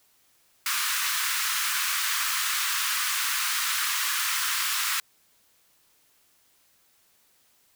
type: high-pass noise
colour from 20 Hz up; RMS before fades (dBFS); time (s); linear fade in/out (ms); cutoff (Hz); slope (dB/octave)
pink; -27; 0.66-5; 2; 1100; 48
effects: white hiss -64 dBFS RMS until 7.75 s